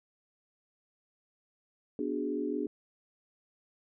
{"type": "chord", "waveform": "sine", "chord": "G# half-diminished seventh", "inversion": "first", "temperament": "equal", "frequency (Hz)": [246.9, 293.7, 370, 415.3], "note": ["B3", "D4", "F#4", "G#4"], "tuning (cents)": [0, 0, 0, 0], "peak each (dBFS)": [-37, -34, -38, -36], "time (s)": [1.99, 2.67], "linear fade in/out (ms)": 2, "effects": []}